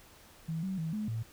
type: tone with pitch steps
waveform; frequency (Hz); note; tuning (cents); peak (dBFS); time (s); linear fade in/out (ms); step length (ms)
sine; 162.1 / 190 / 161.1 / 213.2 / 112.5; E3 / F#3 / E3 / G#3 / A2; -29 / +46 / -39 / +46 / +39; -32; 0.48-1.23; 10; 150
effects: pink hiss -57 dBFS RMS until 1.32 s